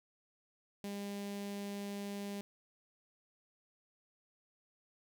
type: tone with notch filter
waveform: sawtooth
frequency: 201.4 Hz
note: G3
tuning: 47 cents sharp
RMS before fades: -42 dBFS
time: 0.84-2.41 s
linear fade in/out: 0 ms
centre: 1300 Hz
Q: 1.4
effects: 12-bit